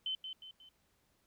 sine tone with echo, 3065 Hz, G7, 40 cents flat, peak -34 dBFS, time 0.06-0.15 s, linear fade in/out 2 ms, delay 180 ms, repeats 3, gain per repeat -7 dB, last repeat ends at 0.69 s, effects pink hiss -75 dBFS RMS until 1.26 s

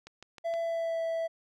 click train, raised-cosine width 0.2 ms, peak -29 dBFS, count 4, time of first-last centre 0.07-0.539 s, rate 6.4 Hz
triangle tone with pitch glide, 669 to 658.3 Hz, E5 to E5, +25 to -3 cents, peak -27 dBFS, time 0.44-1.28 s, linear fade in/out 20 ms, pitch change -28 cents, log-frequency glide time 0.58-1.02 s
effects none

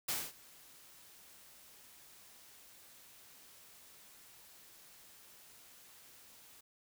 white noise with ADSR envelope, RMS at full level -35 dBFS, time 0.08-6.61 s, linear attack 9 ms, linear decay 230 ms, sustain -24 dB, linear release 9 ms, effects none

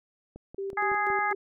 click train, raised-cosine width 2 ms, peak -30 dBFS, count 5, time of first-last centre 0.36-1.102 s, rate 5.39 Hz
sine tone with tremolo, 392 Hz, G4, in tune, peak -30 dBFS, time 0.58-1.35 s, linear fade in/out 5 ms, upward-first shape square, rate 4.1 Hz, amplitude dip 70%
harmonic tone, 415.3 Hz, G#4, in tune, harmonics 2 / 3 / 4 / 5, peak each -28 / -30 / -31 / -32 dBFS, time 0.77-1.33 s, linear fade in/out 5 ms
effects none

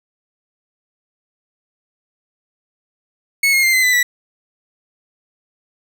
40% pulse tone with pitch steps, 2200 / 2149 / 2098 / 2049 / 2001 / 1954.3 Hz, C#7 / C7 / C7 / C7 / B6 / B6, -14 / +46 / +4 / -37 / +22 / -19 cents, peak -11 dBFS, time 3.43-4.03 s, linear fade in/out 5 ms, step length 100 ms, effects none

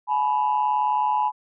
sine tone pair together, 849.1 / 987.8 Hz, G#5 / B5, +38 / 0 cents, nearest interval minor third, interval 262 cents, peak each -21 dBFS, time 0.07-1.32 s, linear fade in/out 50 ms, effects tanh soft clip ceiling -13 dBFS

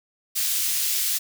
white high-pass noise, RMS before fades -24 dBFS, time 0.35-1.19 s, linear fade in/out 20 ms, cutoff 2800 Hz, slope 12 dB/octave, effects none

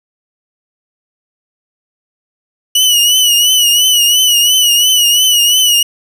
sawtooth tone with vibrato, 2936 Hz, F#7, 14 cents flat, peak -4 dBFS, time 2.75-5.83 s, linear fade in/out 5 ms, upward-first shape triangle, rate 2.9 Hz, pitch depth 77 cents each way, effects none

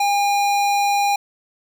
square tone with notch filter, 810 Hz, G#5, 43 cents flat, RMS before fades -18 dBFS, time 0-1.16 s, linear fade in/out 5 ms, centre 11000 Hz, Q 1.9, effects none

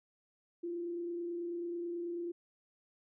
sine tone with frequency modulation, 344.6 Hz, F4, 23 cents flat, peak -36 dBFS, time 0.63-2.32 s, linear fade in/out 10 ms, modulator 29.2 Hz, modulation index 0.25, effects none

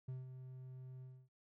triangle tone with ADSR envelope, 129.1 Hz, C3, 23 cents flat, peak -39 dBFS, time 0.08-1.29 s, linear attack 7 ms, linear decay 170 ms, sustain -8 dB, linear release 270 ms, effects none

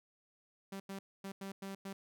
sawtooth tone bursts at uneven times, 195 Hz, G3, 9 cents flat, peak -38 dBFS, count 6, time 0.72-0.8 / 0.89-0.99 / 1.24-1.32 / 1.41-1.52 / 1.62-1.75 / 1.85-1.93 s, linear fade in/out 5 ms, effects none

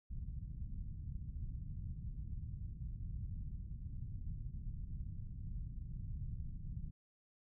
pink low-pass noise, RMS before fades -44 dBFS, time 0.1-6.91 s, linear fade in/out 10 ms, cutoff 150 Hz, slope 24 dB/octave, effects none

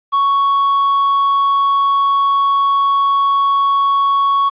triangle tone, 1112 Hz, C#6, 5 cents sharp, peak -9 dBFS, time 0.12-4.5 s, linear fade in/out 20 ms, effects resampled to 8000 Hz + 8-bit

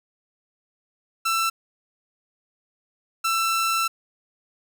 sawtooth tone pair in turn, 1336 / 1336 Hz, E6 / E6, +23 / +23 cents, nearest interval unison, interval 0 cents, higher neither, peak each -17 dBFS, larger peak neither, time 1.25-1.5 / 3.24-3.88 s, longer second, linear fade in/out 10 ms, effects none

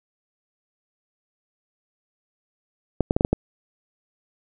clicks, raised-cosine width 2 ms, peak -5 dBFS, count 6, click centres 3.007 / 3.109 / 3.165 / 3.209 / 3.249 / 3.33 s, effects none

